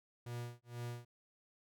45% pulse tone with tremolo, 120 Hz, B2, 49 cents flat, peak -40 dBFS, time 0.26-1.05 s, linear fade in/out 5 ms, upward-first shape sine, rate 2.1 Hz, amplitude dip 100%, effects none

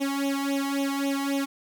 sawtooth tone with flanger, 277.2 Hz, C#4, in tune, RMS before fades -27 dBFS, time 0-1.46 s, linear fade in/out 20 ms, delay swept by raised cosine 0.31 to 1.01 ms, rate 3.7 Hz, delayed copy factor +1, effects 10-bit

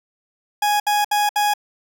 40% pulse tone bursts, 830.6 Hz, G#5, in tune, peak -15 dBFS, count 4, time 0.62-1.538 s, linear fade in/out 5 ms, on 180 ms, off 66 ms, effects none

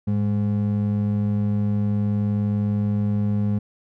triangle ring-modulated tone, 155.56 Hz, D#3, in tune, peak -14 dBFS, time 0.07-3.59 s, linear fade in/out 10 ms, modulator 49.7 Hz, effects none

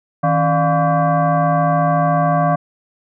sine tone with frequency modulation, 273.1 Hz, C#4, 26 cents flat, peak -12 dBFS, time 0.23-2.56 s, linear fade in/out 10 ms, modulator 433 Hz, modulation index 2, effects none

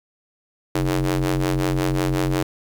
sawtooth ring-modulated tone, 91.1 Hz, F#2, 26 cents flat, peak -12 dBFS, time 0.75-2.43 s, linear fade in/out 5 ms, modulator 225 Hz, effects 8-bit

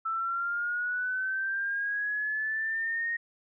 sine linear sweep, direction up, 1318.5 to 1867 Hz, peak -28 dBFS, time 0.05-3.17 s, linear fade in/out 10 ms, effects none

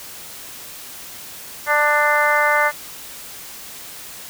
harmonic tone, 296 Hz, D4, 14 cents sharp, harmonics 2 / 3 / 4 / 5 / 6 / 7, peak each -21 / -21 / -21 / -21 / -21 / -21 dBFS, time 1.66-2.72 s, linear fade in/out 50 ms, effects white hiss -36 dBFS RMS until 4.29 s

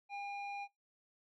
square tone with low-pass filter, 806 Hz, G5, 48 cents sharp, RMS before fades -43 dBFS, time 0.09-0.68 s, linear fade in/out 50 ms, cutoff 2600 Hz, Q 1.9, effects noise-tail reverb RT60 0.2 s tail -25 dB re dry

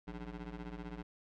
20% pulse ring-modulated tone, 117.3 Hz, A#2, 11 cents sharp, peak -35 dBFS, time 0.07-1.03 s, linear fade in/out 10 ms, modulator 66.4 Hz, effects low-pass 3000 Hz 12 dB/octave

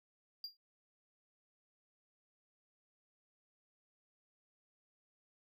triangle tone with exponential decay, 4785 Hz, D8, 32 cents sharp, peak -37 dBFS, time 0.44-0.57 s, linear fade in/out 2 ms, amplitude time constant 27 ms, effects none

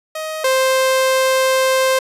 sawtooth tone pair in turn, 628 / 524.1 Hz, D#5 / C5, +16 / +3 cents, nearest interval minor third, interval 313 cents, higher first, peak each -19 / -9 dBFS, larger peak second, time 0.15-0.44 / 0.44-1.99 s, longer second, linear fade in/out 5 ms, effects resampled to 32000 Hz

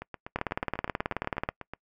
two click trains, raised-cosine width 0.5 ms, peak -22 / -13 dBFS, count 15 / 22, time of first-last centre 0.02-1.736 / 0.36-1.489 s, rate 8.16 / 18.6 Hz, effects noise-tail reverb RT60 0.1 s tail -25 dB re dry

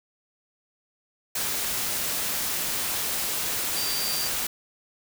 sine tone in noise, 4699 Hz, D8, in tune, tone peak -30 dBFS, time 3.76-4.28 s, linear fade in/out 5 ms, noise white, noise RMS -28 dBFS, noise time 1.35-4.47 s, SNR -5 dB, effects none

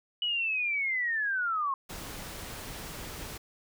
sine linear sweep, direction down, 2960 to 1058 Hz, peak -27 dBFS, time 0.22-1.74 s, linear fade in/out 2 ms
pink noise, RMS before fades -41 dBFS, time 1.89-3.38 s, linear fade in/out 10 ms
effects none

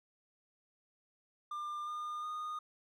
triangle tone with pitch steps, 1197 / 1213 / 1229.2 Hz, D6 / D#6 / D#6, +33 / -44 / -21 cents, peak -36 dBFS, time 1.51-2.59 s, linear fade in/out 5 ms, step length 360 ms, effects none

